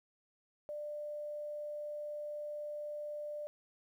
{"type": "tone", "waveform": "sine", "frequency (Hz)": 594, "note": "D5", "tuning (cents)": 20, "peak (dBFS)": -39, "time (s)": [0.69, 3.47], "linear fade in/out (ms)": 0, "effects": ["12-bit"]}